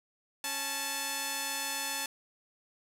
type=tone pair together; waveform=5% pulse; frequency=275.3 / 873.3 Hz; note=C#4 / A5; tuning=-12 / -13 cents; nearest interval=octave + minor sixth; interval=1999 cents; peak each=-30 / -21 dBFS; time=0.44-2.06 s; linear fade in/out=2 ms; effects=none